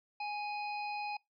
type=harmonic tone; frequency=830.6 Hz; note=G#5; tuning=in tune; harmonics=1 / 3 / 5 / 6; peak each=-37 / -42 / -51 / -52 dBFS; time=0.2-1.17 s; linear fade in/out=5 ms; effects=noise-tail reverb RT60 0.2 s tail -25 dB re dry